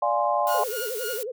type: chord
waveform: sine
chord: D half-diminished seventh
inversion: none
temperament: equal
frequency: 587.3 / 698.5 / 830.6 / 1046.5 Hz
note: D5 / F5 / Ab5 / C6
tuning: 0 / 0 / 0 / 0 cents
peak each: -26 dBFS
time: 0.02-0.64 s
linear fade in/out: 5 ms
type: tone with tremolo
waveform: sawtooth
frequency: 1433 Hz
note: F6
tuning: 44 cents sharp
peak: -28 dBFS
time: 0.46-1.25 s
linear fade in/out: 50 ms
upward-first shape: sine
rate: 3.6 Hz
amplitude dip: 90%
type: noise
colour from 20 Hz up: blue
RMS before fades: -35 dBFS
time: 0.47-1.23 s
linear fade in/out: 0 ms
type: tone with vibrato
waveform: sine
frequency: 466.2 Hz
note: A#4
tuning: in tune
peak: -29 dBFS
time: 0.54-1.32 s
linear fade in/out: 10 ms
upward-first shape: sine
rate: 11 Hz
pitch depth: 210 cents each way
effects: none